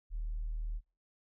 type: tone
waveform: sine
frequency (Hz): 38.89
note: D#1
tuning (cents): 0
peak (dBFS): -33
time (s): 0.1-0.81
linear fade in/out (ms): 50
effects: noise-tail reverb RT60 0.3 s tail -25 dB re dry + tanh soft clip ceiling -30 dBFS